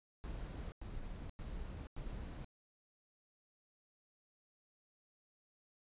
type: noise bursts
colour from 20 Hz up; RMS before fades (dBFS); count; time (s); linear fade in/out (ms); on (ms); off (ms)
brown; -45; 4; 0.24-2.445; 0; 480; 95
effects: resampled to 8000 Hz